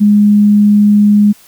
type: tone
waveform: sine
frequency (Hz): 207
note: G#3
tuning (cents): -5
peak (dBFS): -4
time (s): 0-1.33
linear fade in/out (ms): 20
effects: white hiss -43 dBFS RMS until 1.47 s